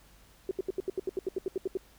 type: tone bursts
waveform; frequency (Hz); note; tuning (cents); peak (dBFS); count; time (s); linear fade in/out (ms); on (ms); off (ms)
sine; 378.5; F#4; +39; -27; 14; 0.49-1.772; 2; 21; 76
effects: added 50 Hz sine -61 dBFS peak until 1.98 s + pink hiss -60 dBFS RMS until 1.98 s